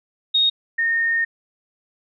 sine tone pair in turn, 3729 / 1836.7 Hz, A#7 / A#6, 0 / -26 cents, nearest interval octave, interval 1226 cents, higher first, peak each -14 / -17 dBFS, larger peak first, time 0.34-0.5 / 0.78-1.25 s, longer second, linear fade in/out 10 ms, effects none

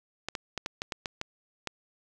clicks, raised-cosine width 0.2 ms, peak -15 dBFS, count 9, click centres 0.286 / 0.352 / 0.577 / 0.661 / 0.819 / 0.922 / 1.058 / 1.214 / 1.673 s, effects 9-bit

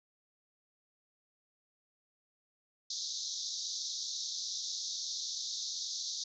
white band-pass noise, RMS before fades -39 dBFS, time 2.9-6.24 s, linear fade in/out 5 ms, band 3600 to 6500 Hz, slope 96 dB/octave, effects none

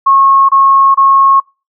sine tone bursts, 1090 Hz, C#6, 29 cents flat, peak -4 dBFS, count 3, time 0.06-1.402 s, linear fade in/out 10 ms, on 430 ms, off 26 ms, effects noise-tail reverb RT60 0.3 s tail -24 dB re dry

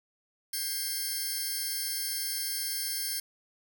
5% pulse tone cluster, 1610 / 2105 / 4496 / 5320 Hz, G6 / C7 / C#8 / E8, +46 / +10 / +24 / +15 cents, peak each -29 dBFS, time 0.53-3.2 s, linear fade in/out 5 ms, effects none

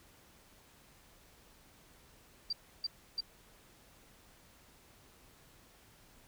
sine tone bursts, 4700 Hz, D8, 1 cent sharp, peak -32 dBFS, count 3, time 2.5-3.207 s, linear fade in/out 5 ms, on 29 ms, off 310 ms, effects pink hiss -62 dBFS RMS until 6.27 s

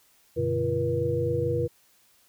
sine tone cluster, 94.4 / 121.6 / 145.9 / 340.9 / 480.6 Hz, F#2 / B2 / D3 / F4 / B4, +35 / -26 / -11 / -42 / -47 cents, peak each -32 / -31 / -33 / -32 / -26 dBFS, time 0.36-1.68 s, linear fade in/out 20 ms, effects white hiss -62 dBFS RMS until 2.28 s

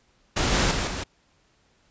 pink noise with level steps, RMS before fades -23 / -21 / -26 / -31 dBFS, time 0.36-1.04 s, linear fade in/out 10 ms, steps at 0.52 / 0.71 / 0.87 s, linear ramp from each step 5 ms, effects pink hiss -64 dBFS RMS until 1.9 s + resampled to 16000 Hz

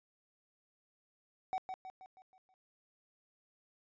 triangle tone with echo, 753 Hz, F#5, 30 cents sharp, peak -31 dBFS, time 1.53-1.58 s, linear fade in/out 0 ms, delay 160 ms, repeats 6, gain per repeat -6 dB, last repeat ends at 2.54 s, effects resampled to 16000 Hz

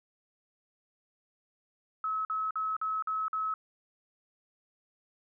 sine tone bursts, 1289 Hz, E6, 39 cents flat, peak -29 dBFS, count 6, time 2.04-3.54 s, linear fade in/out 2 ms, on 210 ms, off 48 ms, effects none

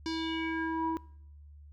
square tone with low-pass filter sweep, 324.4 Hz, E4, 28 cents flat, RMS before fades -33 dBFS, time 0.06-0.97 s, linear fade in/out 0 ms, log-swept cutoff 5200 to 790 Hz, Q 4, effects noise-tail reverb RT60 0.7 s tail -23 dB re dry + added 73 Hz sine -49 dBFS peak until 1.72 s

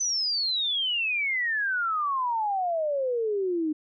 sine exponential sweep, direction down, 6140 to 300.2 Hz, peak -24 dBFS, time 0-3.73 s, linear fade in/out 10 ms, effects none

